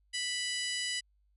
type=harmonic tone; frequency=987.8 Hz; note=B5; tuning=in tune; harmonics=2 / 3 / 4 / 5 / 6 / 7 / 8 / 9 / 10; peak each=-38 / -37 / -44 / -39 / -47 / -47 / -43 / -52 / -44 dBFS; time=0.13-1.01 s; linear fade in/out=20 ms; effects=added 50 Hz sine -67 dBFS peak until 1.36 s